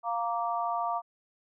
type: harmonic tone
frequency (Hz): 233.1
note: A#3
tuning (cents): 0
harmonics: 3 / 4 / 5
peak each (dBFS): -31 / -33 / -33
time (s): 0.03-1.02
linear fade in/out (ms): 50
effects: none